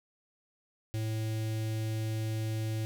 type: tone with notch filter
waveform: square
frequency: 110 Hz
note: A2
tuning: in tune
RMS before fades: -33 dBFS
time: 0.94-2.85 s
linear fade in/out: 0 ms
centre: 1100 Hz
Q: 0.76
effects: none